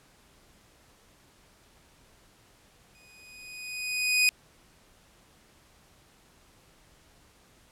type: tone with exponential growth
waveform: sawtooth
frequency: 2489 Hz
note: D#7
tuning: in tune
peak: -15 dBFS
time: 2.95-4.29 s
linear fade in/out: 0 ms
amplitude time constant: 290 ms
effects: pink hiss -60 dBFS RMS until 7.71 s + low-pass 12000 Hz 12 dB/octave